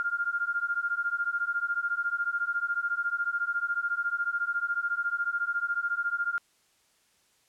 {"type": "beating tone pair", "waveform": "sine", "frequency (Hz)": [1396.9, 1410.9], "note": ["F6", "F6"], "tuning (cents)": [0, 17], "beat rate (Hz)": 14, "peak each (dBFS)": -30, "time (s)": [0, 6.38], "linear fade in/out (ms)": 0, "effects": ["white hiss -67 dBFS RMS until 7.48 s", "low-pass 10000 Hz 12 dB/octave"]}